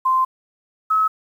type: tone pair in turn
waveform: sine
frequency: 1041 / 1287.4 Hz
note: C6 / E6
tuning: -9 / -41 cents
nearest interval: major third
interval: 368 cents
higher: second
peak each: -14 dBFS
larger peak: neither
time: 0.05-0.25 / 0.9-1.08 s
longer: first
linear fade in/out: 10 ms
effects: 8-bit

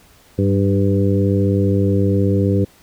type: harmonic tone with a mistuned harmonic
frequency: 99.1 Hz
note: G2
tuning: 19 cents sharp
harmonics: 1 / 2 / 3 / 4 / 5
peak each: -16 / -19 / -21 / -22 / -23 dBFS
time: 0.38-2.65 s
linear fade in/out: 10 ms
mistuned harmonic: 2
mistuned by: -38 cents
effects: pink hiss -50 dBFS RMS until 2.82 s

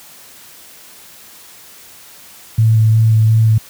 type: tone with vibrato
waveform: sine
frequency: 110.8 Hz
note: A2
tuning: 13 cents sharp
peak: -7 dBFS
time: 2.58-3.58 s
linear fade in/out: 5 ms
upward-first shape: square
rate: 2.8 Hz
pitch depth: 12 cents each way
effects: white hiss -40 dBFS RMS until 3.69 s + high-pass 60 Hz 12 dB/octave

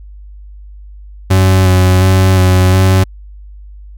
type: tone with vibrato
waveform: 40% pulse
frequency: 93.3 Hz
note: F#2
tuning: 15 cents sharp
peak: -5 dBFS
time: 1.3-3.04 s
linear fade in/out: 10 ms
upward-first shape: square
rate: 1.4 Hz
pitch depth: 18 cents each way
effects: added 50 Hz sine -30 dBFS peak until 3.97 s

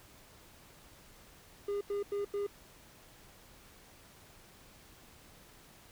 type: tone bursts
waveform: triangle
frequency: 405.4 Hz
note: G#4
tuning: 42 cents flat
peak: -30 dBFS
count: 4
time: 1.68-2.467 s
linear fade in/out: 5 ms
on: 130 ms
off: 89 ms
effects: pink hiss -58 dBFS RMS until 5.91 s

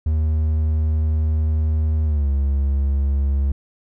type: tone with pitch glide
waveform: triangle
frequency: 77.78 to 69.29 Hz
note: D#2 to C#2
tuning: 0 to 0 cents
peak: -14 dBFS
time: 0.06-3.52 s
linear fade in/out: 5 ms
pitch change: -200 cents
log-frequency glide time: 2.05-2.29 s
effects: none

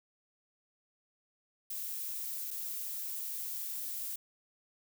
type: noise with dropouts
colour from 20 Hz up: violet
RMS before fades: -39 dBFS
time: 1.7-4.16 s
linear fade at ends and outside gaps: 5 ms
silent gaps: 2.507-2.51 s
effects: none

